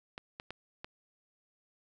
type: clicks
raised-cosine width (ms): 0.3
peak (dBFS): -25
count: 4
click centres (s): 0.179 / 0.399 / 0.506 / 0.845
effects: none